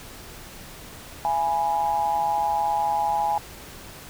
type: tone with amplitude modulation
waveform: sine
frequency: 830.6 Hz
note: G#5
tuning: in tune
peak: -17 dBFS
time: 1.25-3.38 s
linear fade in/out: 0 ms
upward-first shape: sine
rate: 153 Hz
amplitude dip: 75%
effects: pink hiss -42 dBFS RMS until 4.09 s